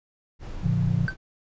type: noise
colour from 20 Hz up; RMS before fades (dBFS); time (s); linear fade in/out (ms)
brown; -35; 0.39-1.17; 50
type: chord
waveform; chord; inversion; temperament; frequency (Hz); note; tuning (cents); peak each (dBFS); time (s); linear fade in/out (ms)
sine; A augmented; none; equal with one note detuned; 110 / 138.59 / 170.23; A2 / C#3 / E#3; 0 / 0 / -44; -25; 0.63-1.07; 10
type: tone with exponential decay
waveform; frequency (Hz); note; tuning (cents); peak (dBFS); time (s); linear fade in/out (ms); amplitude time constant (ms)
triangle; 1538; G6; -33; -20; 1.08-1.16; 1; 17
effects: resampled to 16000 Hz